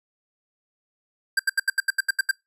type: tone bursts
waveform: square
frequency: 1580 Hz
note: G6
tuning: 13 cents sharp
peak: -18 dBFS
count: 10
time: 1.37-2.312 s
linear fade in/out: 5 ms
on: 24 ms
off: 78 ms
effects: noise-tail reverb RT60 0.2 s tail -25 dB re dry + resampled to 32000 Hz